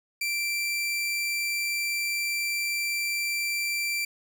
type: tone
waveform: sawtooth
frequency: 2349 Hz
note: D7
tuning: in tune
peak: -23 dBFS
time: 0.21-4.05 s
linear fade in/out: 5 ms
effects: none